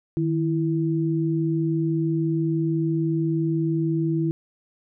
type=tone pair together; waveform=sine; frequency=155.68 / 329.6 Hz; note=D#3 / E4; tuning=+1 / 0 cents; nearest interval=octave + minor second; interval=1299 cents; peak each=-23 dBFS; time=0.17-4.31 s; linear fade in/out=0 ms; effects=none